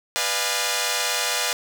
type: chord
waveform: 5% pulse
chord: B diminished seventh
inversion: none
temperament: equal with one note detuned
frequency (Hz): 493.9 / 601.4 / 698.5 / 830.6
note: B4 / D5 / F5 / Ab5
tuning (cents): 0 / +41 / 0 / 0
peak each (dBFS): -16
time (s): 0.16-1.53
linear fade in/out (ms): 0
effects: none